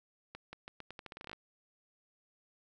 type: accelerating click train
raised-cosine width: 0.3 ms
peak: -29 dBFS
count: 15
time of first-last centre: 0.35-1.331 s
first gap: 180 ms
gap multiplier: 0.83
effects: none